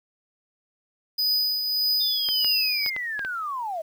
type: tone with tremolo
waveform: square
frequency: 4978 Hz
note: D#8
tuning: in tune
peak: -20 dBFS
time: 1.18-2.9 s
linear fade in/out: 10 ms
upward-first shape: triangle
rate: 1.7 Hz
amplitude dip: 50%
type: linear sweep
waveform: sine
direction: down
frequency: 3645 to 612 Hz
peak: -27 dBFS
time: 2-3.82 s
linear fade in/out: 10 ms
type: clicks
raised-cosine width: 0.3 ms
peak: -18 dBFS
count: 6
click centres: 2.288 / 2.446 / 2.862 / 2.964 / 3.193 / 3.249 s
effects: 9-bit